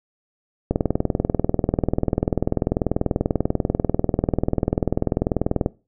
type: click train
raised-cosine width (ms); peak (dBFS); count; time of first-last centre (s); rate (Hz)
2; -5; 102; 0.71-5.661; 20.4
effects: noise-tail reverb RT60 0.3 s tail -21 dB re dry